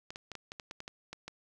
clicks, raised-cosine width 0.2 ms, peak -25 dBFS, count 11, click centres 0.105 / 0.159 / 0.317 / 0.353 / 0.519 / 0.598 / 0.711 / 0.804 / 0.879 / 1.13 / 1.28 s, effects none

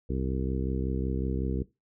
harmonic tone, 65.41 Hz, C2, in tune, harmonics 1 / 2 / 3 / 4 / 5 / 6 / 7, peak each -31 / -34 / -36 / -37 / -38 / -39 / -39 dBFS, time 0.09-1.63 s, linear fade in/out 10 ms, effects noise-tail reverb RT60 0.2 s tail -17 dB re dry

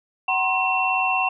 sine tone cluster, 755 / 962 / 1059 / 2709 Hz, F#5 / B5 / C6 / E7, +35 / -46 / +21 / +47 cents, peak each -23 / -30 / -26 / -22 dBFS, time 0.28-1.29 s, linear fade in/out 5 ms, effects none

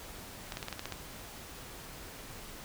clicks, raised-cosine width 0.2 ms, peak -20 dBFS, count 8, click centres 0.522 / 0.571 / 0.628 / 0.684 / 0.727 / 0.794 / 0.856 / 0.923 s, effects pink hiss -47 dBFS RMS until 2.64 s

